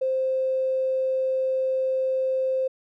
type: tone with tanh clipping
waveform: triangle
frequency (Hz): 523.3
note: C5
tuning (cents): 0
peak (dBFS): -21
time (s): 0.01-2.68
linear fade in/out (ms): 10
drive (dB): 3
effects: none